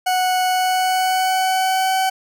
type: tone with pitch glide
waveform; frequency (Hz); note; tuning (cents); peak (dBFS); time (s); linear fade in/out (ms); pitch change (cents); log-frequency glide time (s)
40% pulse; 738 to 758.7; F#5 to F#5; -5 to +43; -15; 0.06-2.1; 10; +48; 0.47-1.95
effects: none